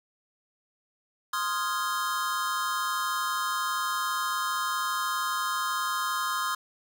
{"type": "chord", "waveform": "square", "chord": "F minor seventh", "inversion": "second", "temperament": "equal", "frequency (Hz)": [1046.5, 1244.5, 1396.9, 1661.2], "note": ["C6", "Eb6", "F6", "Ab6"], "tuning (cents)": [0, 0, 0, 0], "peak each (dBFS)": [-32, -32, -35, -38], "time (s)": [1.33, 6.55], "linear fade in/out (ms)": 5, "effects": []}